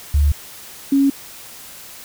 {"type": "tone pair in turn", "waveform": "sine", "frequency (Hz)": [72.7, 276.1], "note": ["D2", "C#4"], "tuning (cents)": [-17, -7], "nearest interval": "octave + major seventh", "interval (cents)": 2310, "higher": "second", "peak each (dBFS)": -11, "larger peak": "neither", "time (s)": [[0.14, 0.32], [0.92, 1.1]], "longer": "neither", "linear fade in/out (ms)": 5, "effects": ["white hiss -38 dBFS RMS until 2.04 s"]}